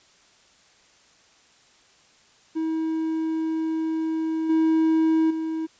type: tone with level steps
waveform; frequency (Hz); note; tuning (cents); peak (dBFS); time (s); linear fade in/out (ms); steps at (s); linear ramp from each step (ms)
triangle; 320.4; E4; -49; -21 / -15 / -23; 2.55-5.67; 20; 4.49 / 5.3; 10
effects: white hiss -57 dBFS RMS until 5.79 s + resampled to 16000 Hz